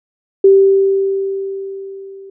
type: tone with level ramp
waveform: sine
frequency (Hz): 389.9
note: G4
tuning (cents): -9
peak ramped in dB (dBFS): -3 to -32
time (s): 0.44-2.3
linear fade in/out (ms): 5
effects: none